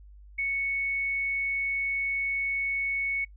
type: tone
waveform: sine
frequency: 2215 Hz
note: C#7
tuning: 2 cents flat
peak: -26 dBFS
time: 0.38-3.25 s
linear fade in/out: 10 ms
effects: noise-tail reverb RT60 0.1 s tail -25 dB re dry + added 50 Hz sine -47 dBFS peak until 3.36 s